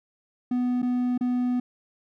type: tone with dropouts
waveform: triangle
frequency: 247.7 Hz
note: B3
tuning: 5 cents sharp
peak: -20 dBFS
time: 0.51-1.6 s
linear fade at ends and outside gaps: 5 ms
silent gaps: 0.82-0.827 / 1.178-1.209 s
effects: none